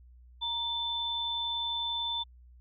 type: tone pair together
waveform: sine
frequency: 940 / 3529 Hz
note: A#5 / A7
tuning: +14 / +4 cents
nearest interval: octave + major seventh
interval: 2290 cents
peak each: -37 / -31 dBFS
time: 0.41-2.24 s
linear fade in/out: 20 ms
effects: added 61 Hz sine -52 dBFS peak until 2.6 s